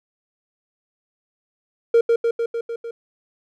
triangle tone with echo, 464.5 Hz, A#4, 6 cents flat, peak -8 dBFS, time 1.94-2.01 s, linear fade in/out 5 ms, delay 150 ms, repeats 6, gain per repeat -3 dB, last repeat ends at 2.91 s, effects tanh soft clip ceiling -5 dBFS

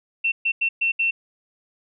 sine tone bursts at uneven times, 2700 Hz, E7, 41 cents sharp, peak -18 dBFS, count 5, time 0.24-0.32 / 0.45-0.52 / 0.61-0.69 / 0.81-0.92 / 0.99-1.11 s, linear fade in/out 10 ms, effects none

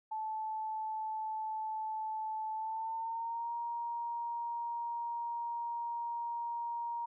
sine tone with pitch glide, 872 to 940 Hz, A5 to A#5, -16 to +14 cents, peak -35 dBFS, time 0.11-7.06 s, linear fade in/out 10 ms, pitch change +130 cents, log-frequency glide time 2.53-3.53 s, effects none

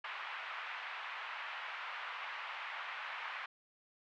pink band-pass noise, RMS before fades -44 dBFS, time 0.04-3.46 s, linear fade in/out 5 ms, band 920 to 2800 Hz, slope 24 dB/octave, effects none

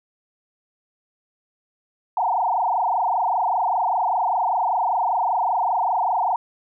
sine tone with frequency modulation, 830.6 Hz, G#5, in tune, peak -18 dBFS, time 2.17-6.36 s, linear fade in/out 2 ms, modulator 25.1 Hz, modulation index 4.9, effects none

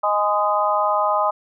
harmonic tone with a mistuned harmonic, 207.3 Hz, G#3, 3 cents flat, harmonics 3 / 4 / 5 / 6, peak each -22 / -22 / -22 / -22 dBFS, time 0.03-1.31 s, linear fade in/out 10 ms, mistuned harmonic 5, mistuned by -16 cents, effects none

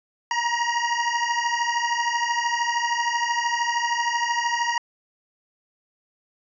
25% pulse beating tone pair, 940 / 953 Hz, A#5 / A#5, +14 / +38 cents, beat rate 13 Hz, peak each -21 dBFS, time 0.31-4.78 s, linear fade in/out 2 ms, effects resampled to 16000 Hz

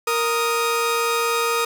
sawtooth tone pair together, 466.2 / 1244.6 Hz, A#4 / D#6, 0 / 0 cents, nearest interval octave + perfect fourth, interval 1700 cents, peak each -18 dBFS, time 0.07-1.65 s, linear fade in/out 5 ms, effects none

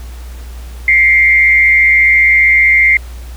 sine tone with frequency modulation, 2105 Hz, C7, 10 cents sharp, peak -5 dBFS, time 0.88-2.97 s, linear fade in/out 2 ms, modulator 142 Hz, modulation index 0.56, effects added 60 Hz sine -25 dBFS peak until 3.36 s + pink hiss -39 dBFS RMS until 3.36 s

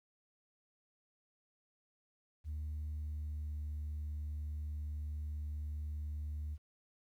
sine tone with pitch glide, 76 to 75.13 Hz, D#2 to D2, -40 to +40 cents, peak -36 dBFS, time 2.44-6.58 s, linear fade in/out 50 ms, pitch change -20 cents, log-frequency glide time 2.86-3.59 s, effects tanh soft clip ceiling -36 dBFS + 12-bit

